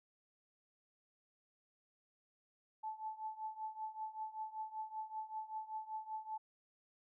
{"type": "tone with tremolo", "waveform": "sine", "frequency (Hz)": 871, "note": "A5", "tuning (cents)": -18, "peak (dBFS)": -38, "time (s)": [2.83, 6.38], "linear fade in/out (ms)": 10, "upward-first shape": "triangle", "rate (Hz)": 5.2, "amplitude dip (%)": 90, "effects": []}